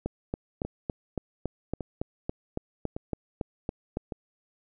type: two click trains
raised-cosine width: 2 ms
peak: -20 / -16 dBFS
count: 4 / 15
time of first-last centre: 0.65-4.122 / 0.06-3.971 s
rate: 0.864 / 3.58 Hz
effects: none